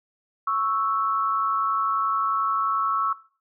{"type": "tone pair together", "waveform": "sine", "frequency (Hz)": [1107.2, 1318.5], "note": ["C#6", "E6"], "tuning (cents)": [-2, 0], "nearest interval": "minor third", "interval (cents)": 302, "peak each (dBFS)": -24, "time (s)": [0.47, 3.13], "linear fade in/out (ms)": 5, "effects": ["noise-tail reverb RT60 0.4 s tail -17 dB re dry"]}